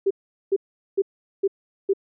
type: tone bursts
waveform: sine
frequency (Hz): 392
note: G4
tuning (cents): 0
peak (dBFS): -16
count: 5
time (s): 0.06-1.935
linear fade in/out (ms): 10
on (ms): 47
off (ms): 410
effects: none